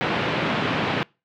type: band-pass noise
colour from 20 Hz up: pink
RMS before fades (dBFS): -24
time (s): 0.01-1.03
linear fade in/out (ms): 0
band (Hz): 120 to 3300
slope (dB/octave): 24
effects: noise-tail reverb RT60 0.3 s tail -26 dB re dry